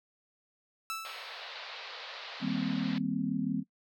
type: tone with exponential decay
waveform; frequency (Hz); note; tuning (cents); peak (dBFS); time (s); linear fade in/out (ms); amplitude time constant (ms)
sawtooth; 1318.5; E6; 0; -29; 0.9-1.55; 0; 140
type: band-pass noise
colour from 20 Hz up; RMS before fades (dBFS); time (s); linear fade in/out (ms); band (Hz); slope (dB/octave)
white; -44; 1.05-2.98; 0; 460 to 4500; 48
type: chord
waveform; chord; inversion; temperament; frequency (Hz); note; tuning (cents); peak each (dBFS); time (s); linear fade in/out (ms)
sine; C minor seventh; first; just; 156.98 / 196.22 / 235.5 / 261.6; Eb3 / G3 / Bb3 / C4; +16 / +2 / +18 / 0; -38 / -34 / -35 / -33; 2.4-3.64; 50
effects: noise-tail reverb RT60 0.1 s tail -20 dB re dry